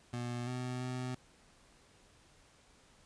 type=tone with pitch steps; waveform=25% pulse; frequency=121.2 / 125.7 / 126.7 Hz; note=B2 / B2 / B2; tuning=-32 / +31 / +45 cents; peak=-33 dBFS; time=0.13-1.15 s; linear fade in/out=5 ms; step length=340 ms; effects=pink hiss -64 dBFS RMS until 3.05 s + resampled to 22050 Hz